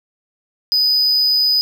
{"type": "tone", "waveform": "triangle", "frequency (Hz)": 4984, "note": "D#8", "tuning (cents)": 2, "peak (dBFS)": -11, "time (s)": [0.72, 1.61], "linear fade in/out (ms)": 0, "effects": []}